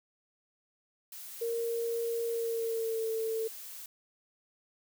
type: noise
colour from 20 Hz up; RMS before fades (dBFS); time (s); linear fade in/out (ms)
blue; -45; 1.12-3.86; 2
type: tone with pitch glide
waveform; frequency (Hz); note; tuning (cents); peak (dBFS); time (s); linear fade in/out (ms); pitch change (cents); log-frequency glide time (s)
sine; 464 to 446.9; A#4 to A4; -8 to +27; -30; 1.41-3.48; 10; -65; 2.26-3.1
effects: none